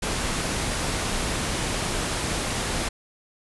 pink low-pass noise, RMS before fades -27 dBFS, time 0.02-2.89 s, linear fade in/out 10 ms, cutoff 11000 Hz, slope 96 dB/octave, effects none

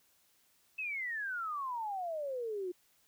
sine exponential sweep, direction down, 2642 to 349.2 Hz, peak -35 dBFS, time 0.78-2.72 s, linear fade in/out 10 ms, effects white hiss -70 dBFS RMS until 3.07 s

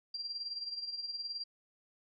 sine tone with tremolo, 4743 Hz, D8, 16 cents sharp, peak -35 dBFS, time 0.14-1.44 s, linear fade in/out 5 ms, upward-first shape sine, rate 19 Hz, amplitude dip 65%, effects none

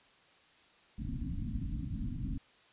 pink low-pass noise, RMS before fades -37 dBFS, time 0.98-2.38 s, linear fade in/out 5 ms, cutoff 290 Hz, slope 96 dB/octave, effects white hiss -63 dBFS RMS until 2.72 s + resampled to 8000 Hz

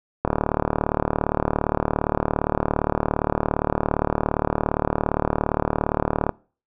click train, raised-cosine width 1 ms, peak -5 dBFS, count 227, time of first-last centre 0.25-6.293 s, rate 37.4 Hz, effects noise-tail reverb RT60 0.4 s tail -24 dB re dry

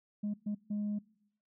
sine tone bursts at uneven times, 207.7 Hz, G#3, in tune, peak -30 dBFS, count 3, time 0.23-0.34 / 0.46-0.55 / 0.7-0.99 s, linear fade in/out 10 ms, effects noise-tail reverb RT60 0.8 s tail -24 dB re dry + tanh soft clip ceiling -30 dBFS

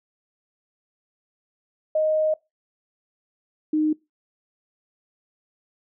sine tone pair in turn, 622.3 / 307.8 Hz, D#5 / D#4, 0 / -19 cents, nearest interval octave, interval 1219 cents, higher first, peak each -18 dBFS, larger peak neither, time 1.95-2.34 / 3.73-3.93 s, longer first, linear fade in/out 5 ms, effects noise-tail reverb RT60 0.2 s tail -22 dB re dry

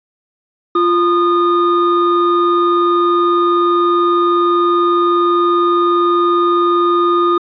triangle tone pair together, 347.5 / 1226.2 Hz, F4 / D#6, -9 / -26 cents, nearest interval octave + minor seventh, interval 2183 cents, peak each -11 dBFS, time 0.75-7.38 s, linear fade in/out 5 ms, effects resampled to 11025 Hz

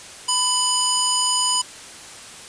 harmonic tone, 995 Hz, B5, 13 cents sharp, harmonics 1 / 3 / 5 / 7 / 9, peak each -24 / -24 / -24 / -24 / -24 dBFS, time 0.28-1.62 s, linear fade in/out 10 ms, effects white hiss -39 dBFS RMS until 2.48 s + resampled to 22050 Hz

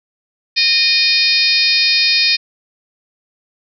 harmonic tone with a mistuned harmonic, 615 Hz, D#5, 20 cents flat, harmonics 3 / 4 / 5 / 6 / 7 / 8 / 9, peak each -25 / -16 / -28 / -19 / -16 / -16 / -24 dBFS, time 0.56-2.37 s, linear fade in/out 20 ms, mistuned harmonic 9, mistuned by -31 cents, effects none

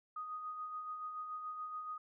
sine tone with tremolo, 1244.5 Hz, D#6, in tune, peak -39 dBFS, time 0.16-1.98 s, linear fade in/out 5 ms, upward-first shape sine, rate 7 Hz, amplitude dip 40%, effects none

